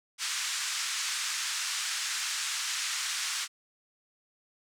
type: band-pass noise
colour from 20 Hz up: white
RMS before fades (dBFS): -33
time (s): 0.18-3.48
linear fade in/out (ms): 50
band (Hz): 1200 to 7800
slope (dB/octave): 24
effects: none